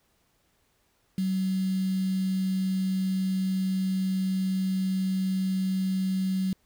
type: tone with quantisation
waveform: sine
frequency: 188.9 Hz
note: F#3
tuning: 36 cents sharp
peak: -24 dBFS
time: 1.18-6.53 s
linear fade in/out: 2 ms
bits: 7
effects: pink hiss -69 dBFS RMS until 6.65 s